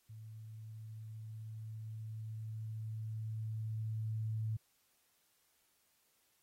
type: tone with level ramp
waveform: sine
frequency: 110 Hz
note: A2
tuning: in tune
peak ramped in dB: -48 to -34 dBFS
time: 0.09-4.57 s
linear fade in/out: 10 ms
effects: white hiss -75 dBFS RMS until 6.42 s + AAC 48 kbps